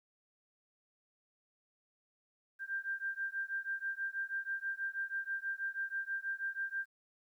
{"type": "beating tone pair", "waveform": "sine", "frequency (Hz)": [1582, 1588.2], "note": ["G6", "G6"], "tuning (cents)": [15, 22], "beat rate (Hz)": 6.2, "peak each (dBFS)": [-39, -39], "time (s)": [2.59, 6.86], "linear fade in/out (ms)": 50, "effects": ["12-bit"]}